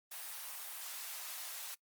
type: high-pass noise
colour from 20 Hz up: white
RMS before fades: -45 dBFS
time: 0.11-1.75 s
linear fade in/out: 10 ms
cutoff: 660 Hz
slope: 24 dB/octave
effects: noise-tail reverb RT60 0.1 s tail -22 dB re dry + Opus 32 kbps